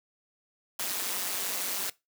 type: noise with amplitude modulation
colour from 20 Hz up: white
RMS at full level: -29 dBFS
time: 0.79-1.9 s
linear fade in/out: 5 ms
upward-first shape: sine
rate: 189 Hz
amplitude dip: 75%
effects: noise-tail reverb RT60 0.2 s tail -20 dB re dry + high-pass 200 Hz 12 dB/octave